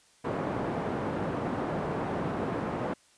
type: band-pass noise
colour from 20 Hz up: pink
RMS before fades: -32 dBFS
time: 0.24-2.94 s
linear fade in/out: 10 ms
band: 150 to 1000 Hz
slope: 12 dB/octave
effects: white hiss -62 dBFS RMS until 3.17 s + resampled to 22050 Hz